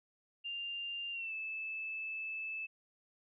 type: tone with pitch glide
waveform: sine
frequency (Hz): 2794 to 2622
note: F7 to E7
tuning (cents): 0 to -10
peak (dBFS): -38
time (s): 0.44-2.67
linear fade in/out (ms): 20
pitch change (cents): -110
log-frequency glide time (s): 1.12-1.33
effects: none